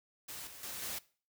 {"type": "noise with level steps", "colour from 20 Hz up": "white", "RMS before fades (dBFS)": [-45, -51, -43, -40], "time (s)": [0.28, 0.99], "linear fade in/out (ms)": 10, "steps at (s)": [0.47, 0.63, 0.82], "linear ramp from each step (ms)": 2, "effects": ["noise-tail reverb RT60 0.4 s tail -20 dB re dry"]}